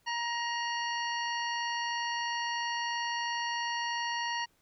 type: harmonic tone with a mistuned harmonic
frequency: 943 Hz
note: A#5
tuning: 20 cents sharp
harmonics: 1 / 2 / 3 / 5 / 6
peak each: -34 / -36 / -39 / -41 / -45 dBFS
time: 0.06-4.46 s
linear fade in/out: 20 ms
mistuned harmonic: 5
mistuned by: -100 cents
effects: pink hiss -70 dBFS RMS until 4.61 s